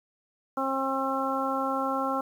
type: harmonic tone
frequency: 267.9 Hz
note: C4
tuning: 41 cents sharp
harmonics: 1 / 2 / 3 / 4 / 5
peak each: -32 / -32 / -32 / -32 / -32 dBFS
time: 0.57-2.21 s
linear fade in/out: 5 ms
effects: 9-bit